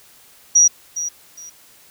sine tone with echo, 5770 Hz, F#8, 44 cents flat, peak -8 dBFS, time 0.55-0.68 s, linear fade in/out 10 ms, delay 410 ms, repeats 2, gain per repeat -13 dB, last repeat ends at 1.5 s, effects white hiss -49 dBFS RMS until 1.9 s

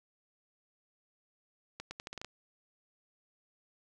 accelerating click train, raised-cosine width 0.2 ms, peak -24 dBFS, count 8, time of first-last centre 1.8-2.247 s, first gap 110 ms, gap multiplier 0.81, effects none

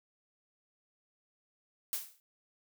blue noise with exponential decay, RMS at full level -32 dBFS, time 1.93-2.2 s, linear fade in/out 0 ms, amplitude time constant 57 ms, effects none

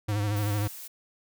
square tone with vibrato, 103.83 Hz, G#2, in tune, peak -26 dBFS, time 0.08-0.68 s, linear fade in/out 10 ms, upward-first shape sine, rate 13 Hz, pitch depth 52 cents each way
blue noise, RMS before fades -42 dBFS, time 0.36-0.88 s, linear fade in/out 10 ms
effects none

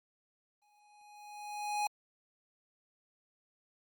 square tone with exponential growth, 832 Hz, G#5, 3 cents sharp, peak -30 dBFS, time 0.62-1.87 s, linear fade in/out 2 ms, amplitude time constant 270 ms, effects Opus 32 kbps

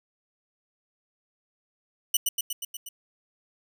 10% pulse tone with echo, 2960 Hz, F#7, in tune, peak -11 dBFS, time 2.14-2.17 s, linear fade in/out 5 ms, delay 120 ms, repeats 6, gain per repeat -3 dB, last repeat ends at 2.89 s, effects none

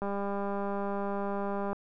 click train, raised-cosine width 1 ms, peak -21 dBFS, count 343, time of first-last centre 0.02-1.73 s, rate 200 Hz, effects none

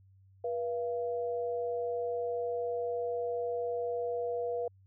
sine tone pair together, 483 / 683 Hz, B4 / F5, -39 / -39 cents, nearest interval tritone, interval 600 cents, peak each -32 / -37 dBFS, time 0.44-4.68 s, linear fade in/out 5 ms, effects added 96 Hz sine -58 dBFS peak until 4.86 s

